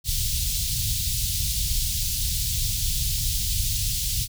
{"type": "band-stop noise", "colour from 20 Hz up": "pink", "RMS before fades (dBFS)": -25, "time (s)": [0.04, 4.28], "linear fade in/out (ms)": 50, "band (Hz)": [120, 3600], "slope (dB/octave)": 24, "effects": []}